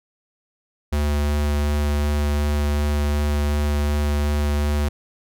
square tone with vibrato, 73.42 Hz, D2, in tune, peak -19 dBFS, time 0.92-4.89 s, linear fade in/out 10 ms, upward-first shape sine, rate 2.7 Hz, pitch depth 9 cents each way, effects none

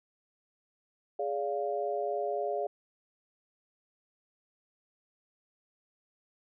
sine chord, D diminished, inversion second, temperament equal with one note detuned, 415.3 / 574.9 / 698.5 Hz, Ab4 / D5 / F5, 0 / -37 / 0 cents, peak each -34 dBFS, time 1.19-2.67 s, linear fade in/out 5 ms, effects none

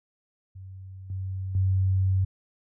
sine tone with level steps, 94.8 Hz, F#2, 43 cents sharp, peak -39 / -29 / -20 dBFS, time 0.55-2.25 s, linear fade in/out 10 ms, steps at 1.1 / 1.55 s, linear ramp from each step 2 ms, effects none

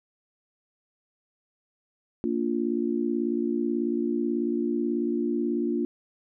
sine chord, Bb major, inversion none, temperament just, 233.1 / 291.4 / 349.6 Hz, Bb3 / D4 / F4, 0 / -13 / +2 cents, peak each -28 / -29 / -28 dBFS, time 2.24-5.85 s, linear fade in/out 0 ms, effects none

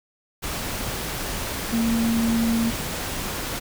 sine tone in noise, 229.1 Hz, A#3, 30 cents flat, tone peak -19 dBFS, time 1.72-2.71 s, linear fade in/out 20 ms, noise pink, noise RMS -29 dBFS, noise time 0.42-3.6 s, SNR +7 dB, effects none

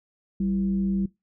sine tone with frequency modulation, 193.9 Hz, G3, 19 cents flat, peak -22 dBFS, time 0.4-1.06 s, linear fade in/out 5 ms, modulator 140 Hz, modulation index 0.44, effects noise-tail reverb RT60 0.2 s tail -22 dB re dry

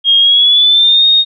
sine tone with pitch glide, 3249 to 3711 Hz, G#7 to A#7, -39 to -9 cents, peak -5 dBFS, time 0.04-1.25 s, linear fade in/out 50 ms, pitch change +230 cents, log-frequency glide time 0.19-1.06 s, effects none

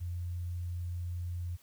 sine tone, 87.5 Hz, F2, 4 cents sharp, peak -34 dBFS, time 0-1.57 s, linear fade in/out 20 ms, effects white hiss -64 dBFS RMS until 1.62 s

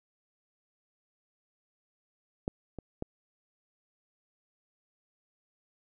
clicks, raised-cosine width 2 ms, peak -17 / -26 / -20 dBFS, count 3, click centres 2.479 / 2.787 / 3.024 s, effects none

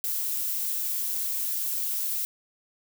violet noise, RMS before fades -29 dBFS, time 0.04-2.25 s, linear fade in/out 0 ms, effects none

